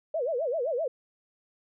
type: tone with vibrato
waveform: sine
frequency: 562 Hz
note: C#5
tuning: 24 cents sharp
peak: -26 dBFS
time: 0.14-0.88 s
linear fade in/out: 5 ms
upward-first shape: sine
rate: 7.7 Hz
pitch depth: 300 cents each way
effects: none

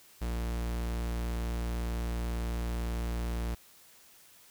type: tone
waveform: 45% pulse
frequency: 58 Hz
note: A#1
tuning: 8 cents flat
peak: -31 dBFS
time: 0.21-3.55 s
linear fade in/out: 10 ms
effects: white hiss -58 dBFS RMS until 4.5 s

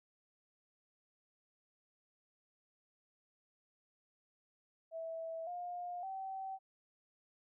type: tone with pitch steps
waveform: sine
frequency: 654 / 709.1 / 768.8 Hz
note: E5 / F5 / G5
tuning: -14 / +26 / -34 cents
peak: -40 dBFS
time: 4.91-6.59 s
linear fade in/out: 50 ms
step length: 560 ms
effects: none

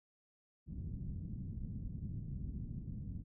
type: low-pass noise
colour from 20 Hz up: white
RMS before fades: -43 dBFS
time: 0.66-3.24 s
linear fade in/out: 50 ms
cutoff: 180 Hz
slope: 24 dB/octave
effects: none

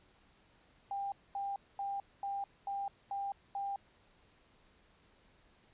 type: tone bursts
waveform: sine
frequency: 796 Hz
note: G5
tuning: 26 cents sharp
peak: -35 dBFS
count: 7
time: 0.91-3.76 s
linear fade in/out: 2 ms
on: 210 ms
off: 230 ms
effects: pink hiss -67 dBFS RMS until 5.73 s + resampled to 8000 Hz

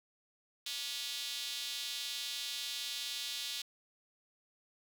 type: tone with high-pass filter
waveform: square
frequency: 130.2 Hz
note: C3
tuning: 8 cents flat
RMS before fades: -40 dBFS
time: 0.66-3.62 s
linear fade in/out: 5 ms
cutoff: 3600 Hz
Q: 2.6
effects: none

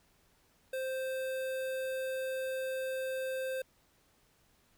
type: tone with notch filter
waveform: square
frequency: 523.3 Hz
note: C5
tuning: in tune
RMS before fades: -36 dBFS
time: 0.73-3.62 s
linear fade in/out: 5 ms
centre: 5600 Hz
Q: 1.4
effects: pink hiss -69 dBFS RMS until 4.77 s

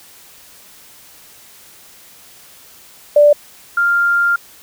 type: tone pair in turn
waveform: sine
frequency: 587.3 / 1396.8 Hz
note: D5 / F6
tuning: 0 / 0 cents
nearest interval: octave + minor third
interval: 1500 cents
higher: second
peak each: -5 / -11 dBFS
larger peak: first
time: 3.16-3.33 / 3.77-4.36 s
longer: second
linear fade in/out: 5 ms
effects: white hiss -43 dBFS RMS until 4.62 s

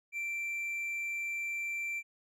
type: tone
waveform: triangle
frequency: 2349 Hz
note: D7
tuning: in tune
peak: -32 dBFS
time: 0.12-2.03 s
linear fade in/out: 50 ms
effects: none

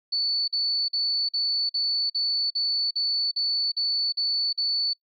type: tone bursts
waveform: sine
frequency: 4472 Hz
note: C#8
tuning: 14 cents sharp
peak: -22 dBFS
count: 12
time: 0.12-4.935 s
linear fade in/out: 10 ms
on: 360 ms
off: 45 ms
effects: noise-tail reverb RT60 0.1 s tail -25 dB re dry

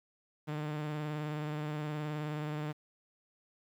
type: tone with vibrato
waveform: sawtooth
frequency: 150.9 Hz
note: D3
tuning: 47 cents sharp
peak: -31 dBFS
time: 0.47-2.73 s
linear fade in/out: 20 ms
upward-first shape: sine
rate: 19 Hz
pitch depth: 32 cents each way
effects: low-pass 3000 Hz 12 dB/octave + 10-bit

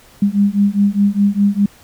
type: beating tone pair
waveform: sine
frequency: 199.5 / 204.4 Hz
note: G3 / G#3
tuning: +31 / -27 cents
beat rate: 4.9 Hz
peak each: -14 dBFS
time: 0.22-1.66 s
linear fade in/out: 5 ms
effects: pink hiss -46 dBFS RMS until 1.83 s

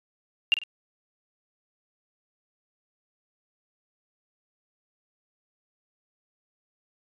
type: tone with echo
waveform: sine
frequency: 2791 Hz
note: F7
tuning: 2 cents flat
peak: -16 dBFS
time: 0.52-0.54 s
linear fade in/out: 0 ms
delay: 48 ms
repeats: 2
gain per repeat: -10 dB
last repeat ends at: 0.636 s
effects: resampled to 24000 Hz

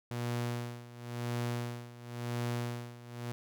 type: tone with tremolo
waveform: sawtooth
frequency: 120 Hz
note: B2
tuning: 49 cents flat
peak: -28 dBFS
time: 0.11-3.32 s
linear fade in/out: 0 ms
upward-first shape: sine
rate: 0.95 Hz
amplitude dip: 85%
effects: none

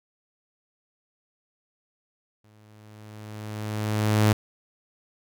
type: tone with exponential growth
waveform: sawtooth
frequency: 106.7 Hz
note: G#2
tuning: 47 cents sharp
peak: -12 dBFS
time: 2.44-4.33 s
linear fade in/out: 5 ms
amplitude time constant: 410 ms
effects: none

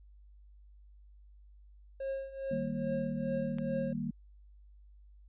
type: tone with tremolo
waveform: triangle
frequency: 540 Hz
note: C#5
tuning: 45 cents flat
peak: -30 dBFS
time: 2-3.93 s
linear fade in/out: 5 ms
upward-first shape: triangle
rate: 2.4 Hz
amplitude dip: 85%
type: chord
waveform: sine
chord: Eb major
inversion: none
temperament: equal with one note detuned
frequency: 155.56 / 197.13 / 233.1 Hz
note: Eb3 / G3 / Bb3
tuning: 0 / +10 / 0 cents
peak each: -39 / -38 / -36 dBFS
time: 2.51-4.11 s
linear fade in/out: 5 ms
type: click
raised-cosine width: 0.3 ms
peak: -31 dBFS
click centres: 3.585 s
effects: added 50 Hz sine -54 dBFS peak until 5.28 s + resampled to 8000 Hz

